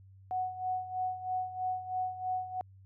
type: tone with tremolo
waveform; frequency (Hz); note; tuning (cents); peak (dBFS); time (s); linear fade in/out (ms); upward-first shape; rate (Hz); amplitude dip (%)
sine; 740; F#5; 0; -29; 0.31-2.61; 0; sine; 3.1; 75
effects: added 96 Hz sine -53 dBFS peak until 2.85 s